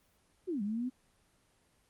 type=linear two-way sweep; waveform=sine; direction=down then up; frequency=392 to 196 to 259.7 Hz; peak=-32 dBFS; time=0.47-0.9 s; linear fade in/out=20 ms; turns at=0.62 s; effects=pink hiss -70 dBFS RMS until 1.89 s + Opus 24 kbps